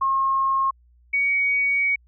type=tone pair in turn; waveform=sine; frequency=1077 / 2249 Hz; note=C6 / C#7; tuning=+50 / +24 cents; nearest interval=octave + minor second; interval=1274 cents; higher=second; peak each=-18 dBFS; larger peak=neither; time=0.01-0.71 / 1.13-1.96 s; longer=second; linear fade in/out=10 ms; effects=added 60 Hz sine -53 dBFS peak until 2.07 s